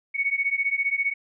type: beating tone pair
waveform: sine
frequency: 2217 / 2232 Hz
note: C#7 / C#7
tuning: 0 / +11 cents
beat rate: 15 Hz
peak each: -25 dBFS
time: 0.14-1.14 s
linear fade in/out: 20 ms
effects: none